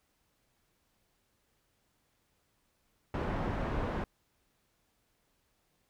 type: low-pass noise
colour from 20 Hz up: pink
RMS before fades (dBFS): -34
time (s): 3.14-4.04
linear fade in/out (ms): 2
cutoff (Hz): 1300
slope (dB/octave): 12
effects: pink hiss -75 dBFS RMS until 5.89 s